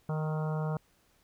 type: harmonic tone with a mistuned harmonic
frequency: 155.1 Hz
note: D#3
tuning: 5 cents flat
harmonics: 1 / 3 / 4 / 5 / 6 / 7 / 8 / 9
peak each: -30 / -40 / -42 / -44 / -46 / -47 / -48 / -49 dBFS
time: 0.09-0.77 s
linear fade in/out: 2 ms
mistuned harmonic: 8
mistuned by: +33 cents
effects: pink hiss -68 dBFS RMS until 1.23 s